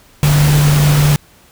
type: tone in noise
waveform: sine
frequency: 146.83 Hz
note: D3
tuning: in tune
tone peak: -8 dBFS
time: 0.23-1.16 s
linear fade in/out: 0 ms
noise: pink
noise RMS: -18 dBFS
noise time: 0.23-1.16 s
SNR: +7 dB
effects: pink hiss -47 dBFS RMS until 1.51 s